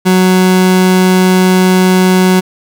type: tone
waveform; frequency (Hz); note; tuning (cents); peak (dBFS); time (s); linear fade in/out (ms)
30% pulse; 185; F#3; 0; -3; 0.05-2.41; 20
effects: none